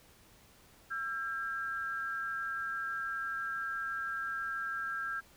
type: tone pair together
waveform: sine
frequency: 1347 / 1608.4 Hz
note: E6 / G6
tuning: +37 / +44 cents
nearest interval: minor third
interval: 307 cents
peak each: -38 / -36 dBFS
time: 0.9-5.21 s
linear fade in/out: 20 ms
effects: pink hiss -61 dBFS RMS until 5.36 s